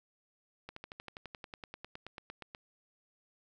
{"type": "slowing click train", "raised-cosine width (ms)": 0.3, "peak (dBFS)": -28, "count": 20, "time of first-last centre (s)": [0.69, 2.549], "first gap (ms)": 74, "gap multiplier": 1.03, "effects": []}